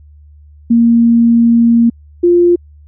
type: tone pair in turn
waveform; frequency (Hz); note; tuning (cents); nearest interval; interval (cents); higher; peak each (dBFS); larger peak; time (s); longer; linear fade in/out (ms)
sine; 233.1 / 349.3; A#3 / F4; 0 / 0; perfect fifth; 700; second; -5; neither; 0.7-1.9 / 2.23-2.56; first; 10
effects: added 74 Hz sine -37 dBFS peak until 2.87 s